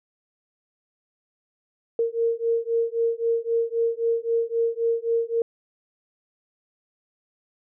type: beating tone pair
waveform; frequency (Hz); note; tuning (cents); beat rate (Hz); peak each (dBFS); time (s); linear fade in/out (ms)
sine; 459.7 / 463.5; A#4 / A#4; -24 / -10; 3.8; -24; 1.99-5.42; 2
effects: none